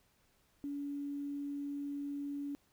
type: tone with quantisation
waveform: sine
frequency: 284.7 Hz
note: C#4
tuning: 46 cents sharp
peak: -37 dBFS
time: 0.64-2.55 s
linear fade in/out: 0 ms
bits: 11
effects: pink hiss -72 dBFS RMS until 2.72 s